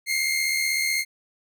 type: tone pair together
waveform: sawtooth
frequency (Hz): 2106 / 2182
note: C7 / C#7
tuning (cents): +11 / -28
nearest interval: minor second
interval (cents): 61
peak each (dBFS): -20 / -24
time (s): 0.06-1.05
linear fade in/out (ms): 50
effects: none